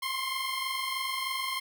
15% pulse tone pair together, 1045 / 1068.2 Hz, C6 / C6, -2 / +36 cents, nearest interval unison, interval 38 cents, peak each -27 dBFS, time 0.02-1.6 s, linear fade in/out 10 ms, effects none

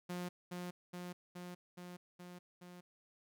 sawtooth tone with echo, 178 Hz, F3, 33 cents sharp, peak -36 dBFS, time 0.09-0.29 s, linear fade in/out 10 ms, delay 420 ms, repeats 6, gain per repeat -2 dB, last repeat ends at 2.81 s, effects none

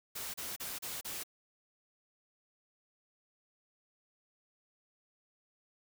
white noise bursts, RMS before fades -41 dBFS, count 5, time 0.15-1.236 s, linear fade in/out 10 ms, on 190 ms, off 34 ms, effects none

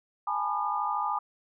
sine tone cluster, 823 / 876 / 987 / 1212 Hz, G#5 / A5 / B5 / D#6, -16 / -8 / -1 / -46 cents, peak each -32 / -34 / -33 / -31 dBFS, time 0.27-1.19 s, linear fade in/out 5 ms, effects none

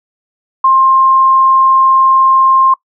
sine tone, 1059 Hz, C6, 21 cents sharp, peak -5 dBFS, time 0.64-2.74 s, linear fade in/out 5 ms, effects noise-tail reverb RT60 0.1 s tail -22 dB re dry

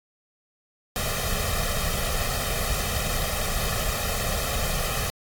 pink noise with comb filter, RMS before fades -26 dBFS, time 0.96-5.1 s, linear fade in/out 0 ms, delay 1.6 ms, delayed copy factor +0.85, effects AAC 64 kbps

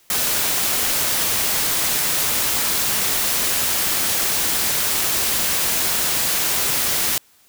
white noise, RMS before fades -20 dBFS, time 0.1-7.18 s, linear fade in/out 2 ms, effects white hiss -55 dBFS RMS until 7.48 s

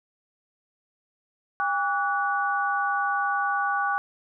sine tone cluster, 805 / 1145 / 1474 Hz, G5 / D6 / F#6, +46 / -44 / -7 cents, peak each -27 dBFS, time 1.6-3.98 s, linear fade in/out 0 ms, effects none

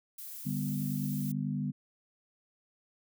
violet noise, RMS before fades -44 dBFS, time 0.18-1.32 s, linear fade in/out 5 ms
sine chord, G major, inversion second, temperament equal with one note detuned, 146.83 / 197.93 / 246.9 Hz, D3 / G3 / B3, 0 / +17 / 0 cents, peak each -34 / -35 / -36 dBFS, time 0.45-1.72 s, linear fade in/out 20 ms
effects none

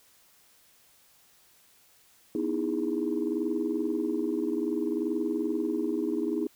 sine chord, E major seventh, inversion second, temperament just, 247.2 / 309 / 329.6 / 412 Hz, B3 / D#4 / E4 / G#4, +2 / -12 / 0 / -14 cents, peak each -33 / -30 / -31 / -32 dBFS, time 2.35-6.47 s, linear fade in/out 2 ms, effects tanh soft clip ceiling -18 dBFS + white hiss -61 dBFS RMS until 6.55 s

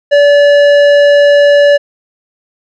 sine tone with tanh clipping, 576 Hz, D5, 34 cents flat, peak -5 dBFS, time 0.11-1.78 s, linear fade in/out 20 ms, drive 13 dB, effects none

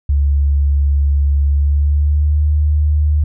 sine tone with pitch glide, 70.9 to 75.03 Hz, C#2 to D2, +40 to +38 cents, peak -10 dBFS, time 0.09-3.24 s, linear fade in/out 5 ms, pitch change +98 cents, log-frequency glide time 1.46-2.42 s, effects none

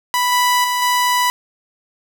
sawtooth tone with level steps, 987.8 Hz, B5, in tune, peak -11 / -9 / -13 / -10 dBFS, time 0.14-1.3 s, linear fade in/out 0 ms, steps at 0.32 / 0.64 / 0.82 s, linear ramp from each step 2 ms, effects none

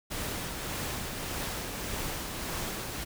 pink noise with tremolo, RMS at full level -34 dBFS, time 0.1-3.05 s, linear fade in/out 20 ms, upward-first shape triangle, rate 1.7 Hz, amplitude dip 35%, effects none

